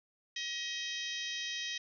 harmonic tone with a mistuned harmonic, 634 Hz, D#5, 32 cents sharp, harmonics 3 / 4 / 5 / 6 / 7 / 8 / 9 / 10, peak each -42 / -45 / -41 / -43 / -53 / -46 / -47 / -52 dBFS, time 0.36-1.78 s, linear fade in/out 5 ms, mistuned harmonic 10, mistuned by -20 cents, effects none

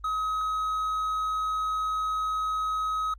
triangle tone, 1271 Hz, D#6, 36 cents sharp, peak -24 dBFS, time 0.04-3.14 s, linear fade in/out 5 ms, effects added 50 Hz sine -45 dBFS peak until 3.18 s + Opus 24 kbps

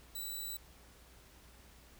5% pulse tone, 3951 Hz, B7, in tune, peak -32 dBFS, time 0.15-0.57 s, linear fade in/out 5 ms, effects added 60 Hz sine -61 dBFS peak until 1.99 s + pink hiss -61 dBFS RMS until 1.99 s

